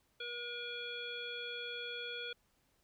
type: harmonic tone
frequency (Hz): 480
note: B4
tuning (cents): -49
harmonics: 1 / 3 / 5 / 7 / 9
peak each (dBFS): -47 / -46 / -47 / -44 / -56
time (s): 0.2-2.33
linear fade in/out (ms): 5
effects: pink hiss -75 dBFS RMS until 2.83 s